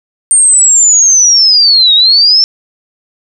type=linear two-way sweep; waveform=sine; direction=down then up; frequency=8790 to 3711 to 5400 Hz; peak=-3 dBFS; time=0.31-2.44 s; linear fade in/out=0 ms; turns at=1.94 s; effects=none